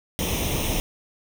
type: noise with comb filter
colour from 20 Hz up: pink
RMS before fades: -25 dBFS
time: 0.19-0.8 s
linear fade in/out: 0 ms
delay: 0.33 ms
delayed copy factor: +0.75
effects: none